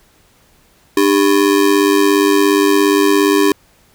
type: ring-modulated tone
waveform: square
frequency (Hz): 349.2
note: F4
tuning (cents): 0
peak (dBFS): -7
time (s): 0.97-3.52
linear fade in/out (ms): 2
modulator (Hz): 48.6
effects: pink hiss -52 dBFS RMS until 3.94 s